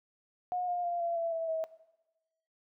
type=tone with pitch steps; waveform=sine; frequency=722 / 708.4 / 695 / 681.9 / 669 / 656.4 / 644 Hz; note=F#5 / F5 / F5 / F5 / E5 / E5 / E5; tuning=-43 / +24 / -9 / -42 / +25 / -8 / -41 cents; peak=-30 dBFS; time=0.52-1.64 s; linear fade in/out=0 ms; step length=160 ms; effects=noise-tail reverb RT60 1.0 s tail -18 dB re dry